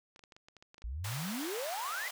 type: clicks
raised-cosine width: 0.2 ms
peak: -37 dBFS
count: 11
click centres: 0.161 / 0.193 / 0.238 / 0.322 / 0.365 / 0.485 / 0.567 / 0.625 / 0.744 / 0.781 / 0.82 s
type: exponential sweep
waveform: sine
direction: up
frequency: 52.7 to 2079 Hz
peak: -36 dBFS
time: 0.84-2.08 s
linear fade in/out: 0 ms
type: high-pass noise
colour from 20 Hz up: pink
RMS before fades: -42 dBFS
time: 1.04-2.11 s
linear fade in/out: 5 ms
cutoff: 690 Hz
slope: 24 dB/octave
effects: none